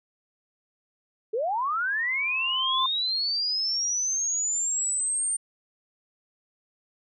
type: linear sweep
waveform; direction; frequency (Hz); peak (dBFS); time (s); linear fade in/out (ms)
sine; up; 409.1 to 8870; -24; 1.33-5.37; 10
type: tone with exponential growth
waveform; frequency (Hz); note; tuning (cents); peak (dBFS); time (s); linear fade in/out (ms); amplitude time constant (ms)
sine; 1046.5; C6; 0; -22; 1.57-2.86; 2; 280
effects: none